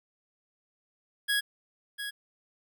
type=tone with echo; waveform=25% pulse; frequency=1661.2 Hz; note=G#6; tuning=in tune; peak=-21 dBFS; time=1.28-1.41 s; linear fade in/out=20 ms; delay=700 ms; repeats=1; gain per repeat=-9 dB; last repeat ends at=2.11 s; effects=none